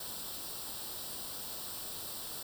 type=noise with comb filter; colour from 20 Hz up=white; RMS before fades=-42 dBFS; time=0-2.43 s; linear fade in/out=5 ms; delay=0.23 ms; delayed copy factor=+0.7; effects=none